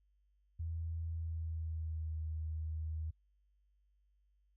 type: tone with pitch glide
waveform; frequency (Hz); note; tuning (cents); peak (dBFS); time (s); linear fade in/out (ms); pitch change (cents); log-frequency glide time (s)
sine; 82.2 to 78.99; E2 to D#2; -4 to +27; -37; 0.59-3.11; 10; -69; 1.12-2.17
effects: noise-tail reverb RT60 0.1 s tail -26 dB re dry + added 50 Hz sine -70 dBFS peak until 4.56 s